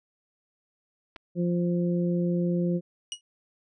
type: clicks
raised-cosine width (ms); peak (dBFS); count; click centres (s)
0.3; -27; 2; 1.161 / 1.164
type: harmonic tone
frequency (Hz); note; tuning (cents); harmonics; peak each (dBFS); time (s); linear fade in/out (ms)
174.61; F3; 0; 1 / 2 / 3; -24 / -30 / -34; 1.35-2.81; 50
type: tone with exponential decay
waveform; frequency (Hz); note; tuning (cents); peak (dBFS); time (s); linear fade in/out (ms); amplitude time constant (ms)
sawtooth; 2901; F#7; -35; -24; 3.12-3.21; 1; 18
effects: resampled to 22050 Hz